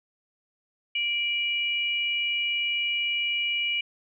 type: tone pair together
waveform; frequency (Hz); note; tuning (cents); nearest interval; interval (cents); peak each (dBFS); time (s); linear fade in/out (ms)
sine; 2349 / 2911; D7 / F#7; 0 / -29; major third; 371; -27; 0.95-3.81; 5
effects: none